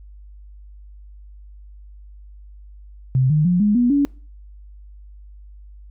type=tone with pitch steps; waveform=sine; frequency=130.2 / 152.17 / 177.86 / 207.9 / 243 / 284 Hz; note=C3 / D#3 / F3 / G#3 / B3 / C#4; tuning=-8 / -38 / +32 / +2 / -28 / +42 cents; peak=-13 dBFS; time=3.15-4.05 s; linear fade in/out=0 ms; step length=150 ms; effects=noise-tail reverb RT60 0.4 s tail -25 dB re dry + added 50 Hz sine -39 dBFS peak until 5.9 s